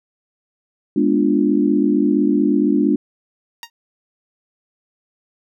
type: chord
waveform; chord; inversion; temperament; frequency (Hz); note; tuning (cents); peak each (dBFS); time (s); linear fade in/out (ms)
sine; G# diminished seventh; none; equal with one note detuned; 207.7 / 245 / 293.7 / 349.2; G#3 / B3 / D4 / F4; 0 / -14 / 0 / 0; -19 / -20 / -16 / -21; 0.96-2.96; 5
type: tone with exponential decay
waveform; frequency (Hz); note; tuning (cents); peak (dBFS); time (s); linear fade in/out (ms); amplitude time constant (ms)
10% pulse; 933; A#5; +1; -18; 3.63-3.7; 1; 15
effects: none